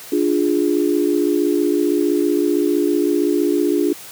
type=chord; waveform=sine; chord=D diminished; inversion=none; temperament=equal; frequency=293.7 / 349.2 / 415.3 Hz; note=D4 / F4 / Ab4; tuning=0 / 0 / 0 cents; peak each=-18 / -18 / -21 dBFS; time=0.12-3.93 s; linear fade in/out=5 ms; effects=white hiss -37 dBFS RMS until 4.11 s + high-pass 80 Hz 12 dB/octave